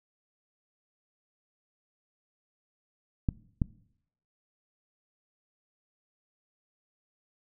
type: clicks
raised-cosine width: 5 ms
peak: -13 dBFS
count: 2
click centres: 3.288 / 3.618 s
effects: noise-tail reverb RT60 0.7 s tail -21 dB re dry